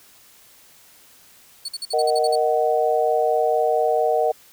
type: tone bursts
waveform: 35% pulse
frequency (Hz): 4435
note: C#8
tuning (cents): 0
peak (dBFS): -25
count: 9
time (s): 1.65-2.357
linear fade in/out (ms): 5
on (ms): 35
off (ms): 49
type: chord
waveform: sine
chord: D# minor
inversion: second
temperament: just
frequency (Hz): 466.7 / 622.3 / 746.7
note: A#4 / D#5 / F#5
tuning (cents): +2 / 0 / +16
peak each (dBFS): -21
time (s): 1.93-4.32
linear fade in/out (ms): 10
effects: white hiss -51 dBFS RMS until 4.52 s